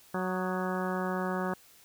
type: harmonic tone with a mistuned harmonic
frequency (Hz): 185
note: F#3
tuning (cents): 0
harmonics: 1 / 2 / 3 / 4 / 5 / 6 / 7 / 8 / 9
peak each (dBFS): -33 / -36 / -38 / -39 / -40 / -41 / -41 / -42 / -43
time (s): 0.14-1.54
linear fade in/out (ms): 5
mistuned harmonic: 7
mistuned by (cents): -56
effects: white hiss -58 dBFS RMS until 1.84 s